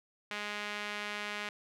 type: tone with band-pass filter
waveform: sawtooth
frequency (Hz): 207.7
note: G#3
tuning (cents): 0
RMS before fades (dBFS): -39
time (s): 0.31-1.49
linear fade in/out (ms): 2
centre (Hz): 2300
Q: 1.3
effects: none